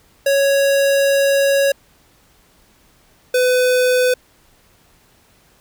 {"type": "tone pair in turn", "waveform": "square", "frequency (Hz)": [554.4, 502.4], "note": ["C#5", "B4"], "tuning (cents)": [0, 30], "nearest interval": "major second", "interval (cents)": 170, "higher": "first", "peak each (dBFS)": -13, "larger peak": "neither", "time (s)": [[0.26, 1.72], [3.34, 4.14]], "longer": "first", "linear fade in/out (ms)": 5, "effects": ["pink hiss -54 dBFS RMS until 5.6 s"]}